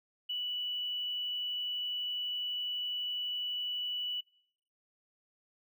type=tone with hard clipping; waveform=triangle; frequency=2956 Hz; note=F#7; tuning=2 cents flat; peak=-33 dBFS; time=0.29-4.21 s; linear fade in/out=10 ms; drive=3 dB; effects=noise-tail reverb RT60 0.7 s tail -25 dB re dry